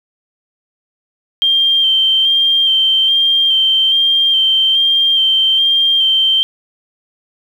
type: tone with vibrato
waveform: sine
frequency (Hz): 3160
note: G7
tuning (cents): +13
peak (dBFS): -9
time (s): 1.42-6.43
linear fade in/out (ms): 0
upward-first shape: square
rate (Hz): 1.2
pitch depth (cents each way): 17
effects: 7-bit